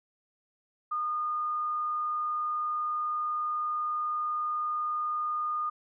sine tone, 1222 Hz, D#6, 32 cents flat, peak -28 dBFS, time 0.91-5.7 s, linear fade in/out 10 ms, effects none

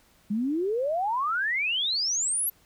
sine exponential sweep, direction up, 198.4 to 12000 Hz, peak -24 dBFS, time 0.3-2.5 s, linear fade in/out 10 ms, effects pink hiss -61 dBFS RMS until 2.65 s

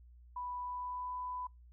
sine tone with pitch glide, 987.8 to 997.5 Hz, B5 to B5, 0 to +17 cents, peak -38 dBFS, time 0.36-1.47 s, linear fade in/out 5 ms, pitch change +17 cents, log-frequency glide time 0.58-1.15 s, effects noise-tail reverb RT60 0.2 s tail -26 dB re dry + added 60 Hz sine -55 dBFS peak until 1.72 s

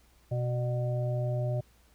harmonic tone with a mistuned harmonic, 123.8 Hz, B2, 5 cents sharp, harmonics 1 / 3 / 5 / 6, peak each -28 / -42 / -35 / -47 dBFS, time 0.31-1.61 s, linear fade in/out 10 ms, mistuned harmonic 5, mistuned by -41 cents, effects added 60 Hz sine -62 dBFS peak until 1.94 s + pink hiss -65 dBFS RMS until 1.94 s

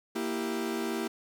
40% pulse chord, E diminished, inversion second, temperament equal, 233.1 / 329.6 / 392 Hz, Bb3 / E4 / G4, 0 / 0 / 0 cents, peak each -34 dBFS, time 0.15-1.08 s, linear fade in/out 10 ms, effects none

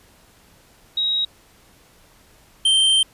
sine / square tone pair in turn, 3808 / 3134 Hz, A#7 / G7, +36 / -1 cents, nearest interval minor third, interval 337 cents, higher first, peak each -18 / -14 dBFS, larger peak second, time 0.97-1.25 / 2.65-3.03 s, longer second, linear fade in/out 5 ms, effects pink hiss -53 dBFS RMS until 3.13 s + resampled to 32000 Hz

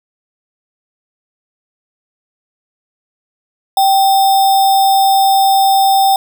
sine tone with sample-and-hold, 780 Hz, G5, 9 cents flat, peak -7 dBFS, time 3.77-6.16 s, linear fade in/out 2 ms, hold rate 4410 Hz, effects none

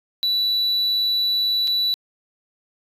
sine tone with dropouts, 3951 Hz, B7, in tune, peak -15 dBFS, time 0.23-1.94 s, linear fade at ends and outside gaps 0 ms, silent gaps 1.673-1.677 s, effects tanh soft clip ceiling -17 dBFS

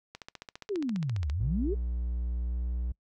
click train, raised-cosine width 0.2 ms, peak -24 dBFS, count 18, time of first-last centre 0.15-1.299 s, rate 14.8 Hz
sine exponential two-way sweep, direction down then up, 440 to 67.1 to 440 Hz, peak -28 dBFS, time 0.69-1.75 s, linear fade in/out 20 ms, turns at 1.3 s
triangle tone with pitch glide, 60 to 60.59 Hz, B1 to B1, -49 to -32 cents, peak -27 dBFS, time 1.4-2.92 s, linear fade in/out 5 ms, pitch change +17 cents, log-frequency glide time 2.48-2.55 s
effects noise-tail reverb RT60 0.1 s tail -25 dB re dry

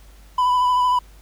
triangle tone with vibrato, 996 Hz, B5, 14 cents sharp, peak -13 dBFS, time 0.38-0.99 s, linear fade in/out 5 ms, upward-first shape sine, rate 13 Hz, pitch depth 21 cents each way, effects added 50 Hz sine -44 dBFS peak until 1.21 s + pink hiss -53 dBFS RMS until 1.21 s

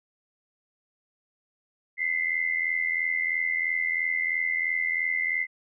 sine tone pair together, 2018 / 2101 Hz, B6 / C7, +37 / +7 cents, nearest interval minor second, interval 70 cents, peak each -27 dBFS, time 1.97-5.47 s, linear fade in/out 50 ms, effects none

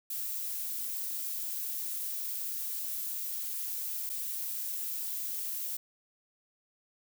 violet noise with dropouts, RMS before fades -36 dBFS, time 0.1-5.77 s, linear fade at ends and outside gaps 5 ms, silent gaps 4.094-4.098 s, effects none

